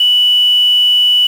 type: tone with quantisation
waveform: sine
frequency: 2960 Hz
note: F#7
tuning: in tune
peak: -7 dBFS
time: 0-1.27 s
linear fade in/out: 5 ms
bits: 5
effects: none